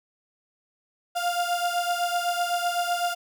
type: beating tone pair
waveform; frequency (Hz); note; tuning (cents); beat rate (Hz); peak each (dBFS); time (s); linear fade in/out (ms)
35% pulse; 698.5 / 706.4; F5 / F5; 0 / +20; 7.9; -24 / -27; 1.15-3.15; 20
effects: none